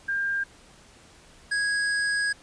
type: tone pair in turn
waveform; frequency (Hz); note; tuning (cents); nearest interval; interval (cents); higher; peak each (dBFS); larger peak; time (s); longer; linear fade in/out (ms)
sine / square; 1600 / 1654.5; G6 / G#6; +35 / -7; minor second; 58; second; -24 / -24; neither; 0.08-0.44 / 1.51-2.33; second; 10
effects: pink hiss -53 dBFS RMS until 2.42 s + resampled to 22050 Hz